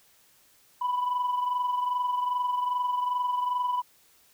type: tone pair together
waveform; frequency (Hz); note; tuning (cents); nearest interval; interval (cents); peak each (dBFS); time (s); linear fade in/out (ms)
sine; 987.8 / 1010.3; B5 / B5; 0 / +39; unison; 39; -24 / -31; 0.81-3.82; 10
effects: tanh soft clip ceiling -22 dBFS + white hiss -61 dBFS RMS until 4.33 s